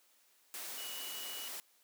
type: tone in noise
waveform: sine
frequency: 2931 Hz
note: F#7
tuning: 17 cents flat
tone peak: -46 dBFS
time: 0.78-1.48 s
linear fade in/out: 0 ms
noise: white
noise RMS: -44 dBFS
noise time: 0.54-1.6 s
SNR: -5 dB
effects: white hiss -69 dBFS RMS until 1.83 s + high-pass 300 Hz 12 dB/octave